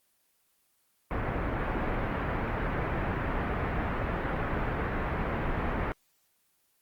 pink low-pass noise, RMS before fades -31 dBFS, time 1.11-5.92 s, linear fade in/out 0 ms, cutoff 2000 Hz, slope 24 dB/octave, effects white hiss -71 dBFS RMS until 6.81 s + Opus 24 kbps

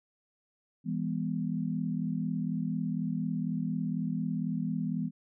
sine chord, E major, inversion none, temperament equal with one note detuned, 164.81 / 202.8 / 246.9 Hz, E3 / G#3 / B3, 0 / -41 / 0 cents, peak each -33 / -34 / -34 dBFS, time 0.84-5.11 s, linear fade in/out 50 ms, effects none

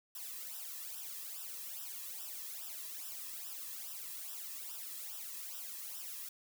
blue noise with flanger, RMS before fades -45 dBFS, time 0.15-6.29 s, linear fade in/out 5 ms, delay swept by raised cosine 0.45 to 1.39 ms, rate 2.4 Hz, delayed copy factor -0.85, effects none

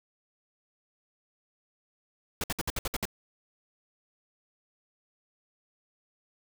pink noise bursts, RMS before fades -31 dBFS, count 8, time 2.41-3.054 s, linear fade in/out 2 ms, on 28 ms, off 60 ms, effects none

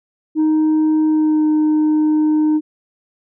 sine tone with pitch glide, 311.1 to 307 Hz, D#4 to D#4, 0 to -23 cents, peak -9 dBFS, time 0.35-2.61 s, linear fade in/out 50 ms, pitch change -23 cents, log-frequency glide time 1.07-1.46 s, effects tanh soft clip ceiling -11 dBFS

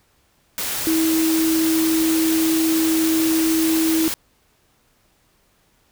sine tone in noise, 322.3 Hz, E4, 39 cents flat, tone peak -16 dBFS, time 0.87-4.08 s, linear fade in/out 0 ms, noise white, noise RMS -25 dBFS, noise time 0.58-4.14 s, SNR +6 dB, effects pink hiss -61 dBFS RMS until 5.91 s

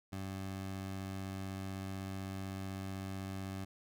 20% pulse tone, 95.9 Hz, G2, 37 cents flat, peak -35 dBFS, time 0.12-3.65 s, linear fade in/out 10 ms, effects none

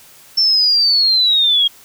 sine linear sweep, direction down, 5400 to 3239 Hz, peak -10 dBFS, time 0.37-1.68 s, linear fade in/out 10 ms, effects white hiss -44 dBFS RMS until 1.84 s

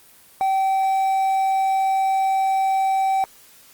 triangle tone with quantisation, 771 Hz, G5, 29 cents flat, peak -15 dBFS, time 0.41-3.24 s, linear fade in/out 0 ms, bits 7, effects white hiss -50 dBFS RMS until 3.73 s + Opus 24 kbps

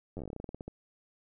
slowing click train, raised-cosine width 2 ms, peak -27 dBFS, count 17, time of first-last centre 0.17-0.68 s, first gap 10 ms, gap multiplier 1.14, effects none

